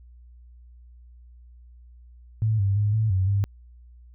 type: tone with pitch steps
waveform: sine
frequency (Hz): 109.7 / 98.8 / 104 / 109.8 / 93.9 / 100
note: A2 / G2 / G#2 / A2 / F#2 / G2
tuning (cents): -5 / +14 / +3 / -3 / +26 / +35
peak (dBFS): -19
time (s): 2.42-3.44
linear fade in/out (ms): 0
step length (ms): 170
effects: added 60 Hz sine -46 dBFS peak until 4.14 s